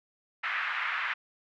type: band-pass noise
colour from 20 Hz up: pink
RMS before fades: -32 dBFS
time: 0.43-1.14 s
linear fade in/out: 10 ms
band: 1300 to 2300 Hz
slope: 24 dB/octave
effects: none